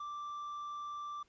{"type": "tone", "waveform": "triangle", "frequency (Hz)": 1174.7, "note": "D6", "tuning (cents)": 0, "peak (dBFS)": -38, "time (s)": [0, 1.23], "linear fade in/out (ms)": 5, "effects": ["pink hiss -72 dBFS RMS until 1.28 s", "resampled to 16000 Hz"]}